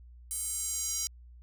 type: tone with high-pass filter sweep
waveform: square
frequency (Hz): 439.7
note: A4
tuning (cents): -1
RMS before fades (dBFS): -34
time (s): 0.31-1.07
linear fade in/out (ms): 0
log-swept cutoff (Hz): 9100 to 6000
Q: 3.2
effects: added 60 Hz sine -49 dBFS peak until 1.42 s